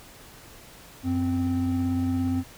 triangle tone pair together, 92.46 / 260 Hz, F#2 / C4, -1 / -11 cents, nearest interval octave + tritone, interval 1790 cents, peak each -26 / -22 dBFS, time 1.03-2.44 s, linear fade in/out 50 ms, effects pink hiss -48 dBFS RMS until 2.57 s

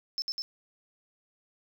sine tone with echo, 5274 Hz, E8, in tune, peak -27 dBFS, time 0.18-0.22 s, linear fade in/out 0 ms, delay 100 ms, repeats 2, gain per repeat -2 dB, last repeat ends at 0.42 s, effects tanh soft clip ceiling -25 dBFS + 10-bit

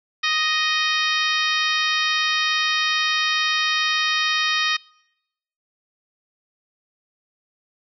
harmonic tone, 622.3 Hz, D#5, in tune, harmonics 2 / 3 / 4 / 5 / 6 / 7 / 8 / 9, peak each -26 / -24 / -25 / -28 / -26 / -32 / -31 / -33 dBFS, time 0.23-4.77 s, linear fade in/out 10 ms, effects noise-tail reverb RT60 0.9 s tail -26 dB re dry

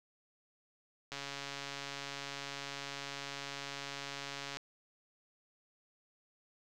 click train, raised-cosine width 0.2 ms, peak -24 dBFS, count 484, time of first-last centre 1.12-4.57 s, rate 140 Hz, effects none

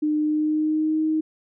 sine tone with pitch glide, 303.1 to 313.2 Hz, D#4 to D#4, -45 to +11 cents, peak -19 dBFS, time 0.02-1.21 s, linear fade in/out 10 ms, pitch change +56 cents, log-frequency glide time 0.19-1.01 s, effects none

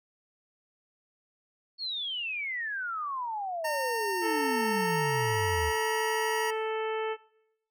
sine exponential sweep, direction down, 4435 to 72.6 Hz, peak -31 dBFS, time 1.78-5.73 s, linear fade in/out 50 ms
25% pulse tone with pitch glide, 914 to 951.2 Hz, A#5 to A#5, -34 to +35 cents, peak -26 dBFS, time 3.64-6.51 s, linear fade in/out 10 ms, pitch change +69 cents, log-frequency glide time 4.81-5.33 s
harmonic tone, 439.4 Hz, A4, 2 cents flat, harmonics 1 / 2 / 3 / 4 / 5 / 6 / 7, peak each -30 / -36 / -40 / -42 / -44 / -46 / -47 dBFS, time 4.21-7.17 s, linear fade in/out 50 ms
effects noise-tail reverb RT60 0.8 s tail -21 dB re dry

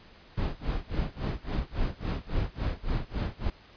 brown noise with tremolo, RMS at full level -27 dBFS, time 0.37-3.5 s, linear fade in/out 5 ms, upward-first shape sine, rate 3.6 Hz, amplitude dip 100%, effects pink hiss -54 dBFS RMS until 3.76 s + resampled to 11025 Hz

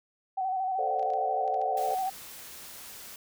sine tone with vibrato, 756 Hz, F#5, 37 cents sharp, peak -27 dBFS, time 0.37-2.1 s, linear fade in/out 10 ms, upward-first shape square, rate 13 Hz, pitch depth 34 cents each way
sine chord, D minor seventh, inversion second, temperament equal, 440 / 523.3 / 587.3 / 698.5 Hz, A4 / C5 / D5 / F5, 0 / 0 / 0 / 0 cents, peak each -36 dBFS, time 0.78-1.95 s, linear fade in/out 10 ms
clicks, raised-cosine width 0.2 ms, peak -35 dBFS, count 12, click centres 0.995 / 1.028 / 1.103 / 1.136 / 1.478 / 1.543 / 1.616 / 1.946 / 1.988 / 2.081 / 2.158 / 2.218 s
white noise, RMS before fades -45 dBFS, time 1.77-3.16 s, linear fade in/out 2 ms
effects none

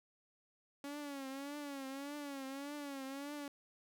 sawtooth tone with vibrato, 279.7 Hz, C#4, 16 cents sharp, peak -39 dBFS, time 0.84-3.48 s, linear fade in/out 2 ms, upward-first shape triangle, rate 1.7 Hz, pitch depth 100 cents each way, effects none

